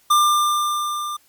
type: tone with level ramp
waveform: square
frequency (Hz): 1194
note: D6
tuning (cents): +28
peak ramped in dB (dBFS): -12 to -26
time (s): 0.1-1.17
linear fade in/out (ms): 10
effects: white hiss -57 dBFS RMS until 1.28 s + MP3 96 kbps